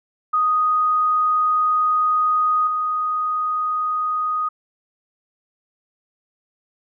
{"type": "tone with level steps", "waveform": "sine", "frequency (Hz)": 1244.5, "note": "D#6", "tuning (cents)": 0, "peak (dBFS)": [-15, -19], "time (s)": [0.33, 4.49], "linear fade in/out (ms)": 10, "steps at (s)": 2.67, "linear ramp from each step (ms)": 2, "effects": []}